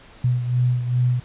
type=beating tone pair; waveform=sine; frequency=123.47 / 125.97 Hz; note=B2 / B2; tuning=0 / +35 cents; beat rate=2.5 Hz; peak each=-18 / -25 dBFS; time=0.24-1.2 s; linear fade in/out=5 ms; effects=pink hiss -47 dBFS RMS until 1.24 s + resampled to 8000 Hz